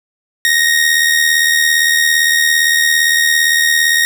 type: tone with amplitude modulation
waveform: sawtooth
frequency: 1866 Hz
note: A#6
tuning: 1 cent sharp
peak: -4 dBFS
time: 0.45-4.05 s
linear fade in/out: 0 ms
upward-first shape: sine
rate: 77.6 Hz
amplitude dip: 50%
effects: none